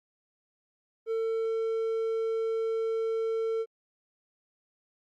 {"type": "tone", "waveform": "triangle", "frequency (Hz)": 450, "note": "A4", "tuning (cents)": 39, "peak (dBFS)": -25, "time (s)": [1.06, 3.66], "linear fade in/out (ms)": 50, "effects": ["Opus 32 kbps"]}